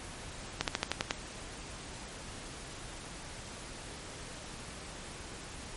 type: slowing click train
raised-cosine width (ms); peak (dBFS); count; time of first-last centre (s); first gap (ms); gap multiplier
0.2; -11; 7; 0.61-1.109; 68; 1.08
effects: pink hiss -45 dBFS RMS until 5.76 s + MP3 48 kbps